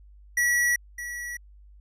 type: tone with echo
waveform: square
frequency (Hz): 1934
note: B6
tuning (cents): -37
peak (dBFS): -21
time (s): 0.37-0.76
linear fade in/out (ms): 5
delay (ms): 610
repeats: 1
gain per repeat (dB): -12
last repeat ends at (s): 1.37
effects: added 50 Hz sine -48 dBFS peak until 1.8 s + resampled to 32000 Hz